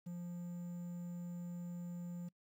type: tone with quantisation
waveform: triangle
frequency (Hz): 174.61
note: F3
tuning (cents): 0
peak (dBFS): -40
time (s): 0.06-2.29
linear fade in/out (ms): 10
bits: 11
effects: noise-tail reverb RT60 0.1 s tail -26 dB re dry